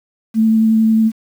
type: tone with vibrato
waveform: sine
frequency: 221.5 Hz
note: A3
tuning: 12 cents sharp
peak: -9 dBFS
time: 0.34-1.12 s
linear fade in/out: 50 ms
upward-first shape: sine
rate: 11 Hz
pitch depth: 11 cents each way
effects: 7-bit